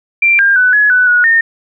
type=tone with pitch steps; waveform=sine; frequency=2362 / 1603 / 1496 / 1689 / 1493 / 1458 / 1828 Hz; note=D7 / G6 / F#6 / G#6 / F#6 / F#6 / A#6; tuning=+9 / +38 / +19 / +29 / +15 / -26 / -34 cents; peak=-6 dBFS; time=0.22-1.41 s; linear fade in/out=5 ms; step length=170 ms; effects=none